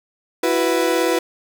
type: chord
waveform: 35% pulse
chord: E suspended second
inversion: none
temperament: equal with one note detuned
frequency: 332.5 / 370 / 493.9 Hz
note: E4 / F#4 / B4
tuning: +15 / 0 / 0 cents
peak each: -19 / -20 / -18 dBFS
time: 0.43-1.19 s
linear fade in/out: 5 ms
effects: none